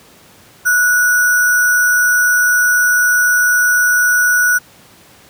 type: tone with sample-and-hold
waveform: sine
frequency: 1468 Hz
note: F#6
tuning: 14 cents flat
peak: -9 dBFS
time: 0.65-4.59 s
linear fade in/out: 20 ms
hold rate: 7350 Hz
effects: pink hiss -44 dBFS RMS until 5.29 s + high-pass 100 Hz 12 dB/octave